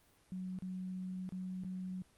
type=tone with dropouts; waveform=sine; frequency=185 Hz; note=F#3; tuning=in tune; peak=-39 dBFS; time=0.32-2.02 s; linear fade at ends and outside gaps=0 ms; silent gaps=0.588-0.623 / 1.291-1.323 / 1.636-1.647 s; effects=pink hiss -68 dBFS RMS until 2.17 s + Opus 24 kbps